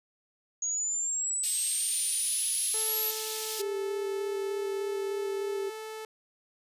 sine exponential sweep, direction up, 6640 to 11880 Hz, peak -28 dBFS, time 0.62-3.11 s, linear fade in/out 5 ms
pink high-pass noise, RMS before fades -35 dBFS, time 1.43-3.62 s, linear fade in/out 10 ms, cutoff 3200 Hz, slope 24 dB/octave
sawtooth tone, 436.7 Hz, A4, 13 cents flat, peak -34 dBFS, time 2.74-6.05 s, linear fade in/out 2 ms
sine tone with vibrato, 396.9 Hz, G4, 22 cents sharp, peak -30 dBFS, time 3.59-5.7 s, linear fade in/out 10 ms, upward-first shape square, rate 3.3 Hz, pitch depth 14 cents each way
effects resampled to 32000 Hz

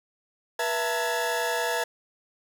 40% pulse tone cluster, 484.2 / 664 / 898 / 1682 Hz, B4 / E5 / A5 / G#6, -34 / +12 / +35 / +22 cents, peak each -30 dBFS, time 0.59-1.84 s, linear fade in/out 5 ms, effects none

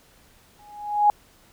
sine tone with exponential growth, 830.6 Hz, G#5, in tune, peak -11 dBFS, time 0.59-1.1 s, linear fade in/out 1 ms, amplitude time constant 110 ms, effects pink hiss -56 dBFS RMS until 1.52 s

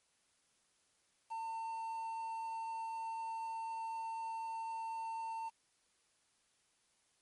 triangle tone with quantisation, 902 Hz, A5, 43 cents sharp, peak -37 dBFS, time 1.3-5.5 s, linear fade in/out 20 ms, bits 10, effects white hiss -75 dBFS RMS until 7.21 s + MP3 48 kbps

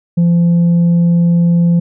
sine tone with tanh clipping, 171.3 Hz, F3, 33 cents flat, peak -8 dBFS, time 0.17-1.8 s, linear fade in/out 10 ms, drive 2 dB, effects none

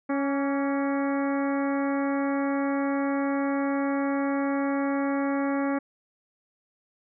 harmonic tone with a mistuned harmonic, 277.5 Hz, C#4, 2 cents sharp, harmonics 1 / 2 / 3 / 4 / 5 / 6 / 7 / 8, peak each -25 / -31 / -35 / -37 / -39 / -41 / -42 / -43 dBFS, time 0.09-5.79 s, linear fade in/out 10 ms, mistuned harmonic 4, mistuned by +41 cents, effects none

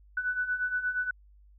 sine beating tone pair, 1484 / 1492.5 Hz, F#6 / F#6, +5 / +15 cents, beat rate 8.5 Hz, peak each -34 / -29 dBFS, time 0.17-1.11 s, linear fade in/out 5 ms, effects added 50 Hz sine -54 dBFS peak until 1.58 s

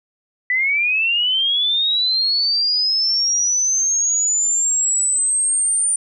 sine linear sweep, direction up, 1968 to 9130 Hz, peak -15 dBFS, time 0.5-5.96 s, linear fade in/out 2 ms, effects none

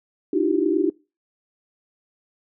sine tone cluster, 299.6 / 322.9 / 350.1 / 389.1 Hz, D4 / E4 / F4 / G4, +35 / -36 / +4 / -13 cents, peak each -23 dBFS, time 0.33-0.9 s, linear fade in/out 5 ms, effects noise-tail reverb RT60 0.3 s tail -23 dB re dry

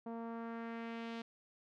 sawtooth tone with low-pass filter sweep, 230 Hz, A#3, 23 cents flat, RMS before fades -44 dBFS, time 0.06-1.22 s, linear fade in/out 5 ms, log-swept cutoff 820 to 3800 Hz, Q 1.4, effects none

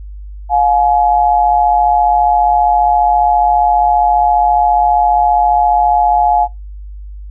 sine tone pair together, 712.2 / 847 Hz, F5 / G#5, +34 / +34 cents, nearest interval minor third, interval 300 cents, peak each -11 dBFS, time 0.49-6.48 s, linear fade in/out 50 ms, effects noise-tail reverb RT60 0.2 s tail -24 dB re dry + added 50 Hz sine -26 dBFS peak until 7.3 s

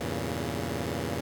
10% pulse chord, E diminished seventh, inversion none, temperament equal with one note detuned, 81.84 / 98 / 116.54 / 138.59 Hz, E2 / G2 / Bb2 / Db3, -12 / 0 / 0 / 0 cents, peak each -26 / -30 / -27 / -28 dBFS, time 0-1.21 s, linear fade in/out 10 ms, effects none

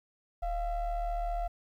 triangle ring-modulated tone, 329.6 Hz, E4, in tune, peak -25 dBFS, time 0.42-1.48 s, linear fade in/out 10 ms, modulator 367 Hz, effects 11-bit

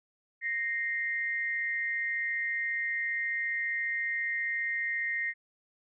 sine tone pair together, 1858.3 / 2093 Hz, A#6 / C7, -6 / 0 cents, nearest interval major second, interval 206 cents, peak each -31 / -33 dBFS, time 0.41-5.34 s, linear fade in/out 50 ms, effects none

